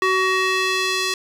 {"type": "tone with band-pass filter sweep", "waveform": "square", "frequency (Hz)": 375.9, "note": "F#4", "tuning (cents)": 27, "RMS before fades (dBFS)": -20, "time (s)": [0.02, 1.14], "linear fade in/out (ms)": 2, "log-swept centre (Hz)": [1600, 4300], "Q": 0.98, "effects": ["8-bit"]}